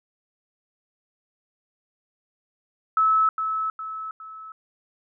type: tone with echo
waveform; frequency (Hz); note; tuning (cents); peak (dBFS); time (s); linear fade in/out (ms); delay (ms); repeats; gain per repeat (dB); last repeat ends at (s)
sine; 1300; E6; -24; -16; 2.97-3.29; 2; 410; 3; -7; 4.52
effects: none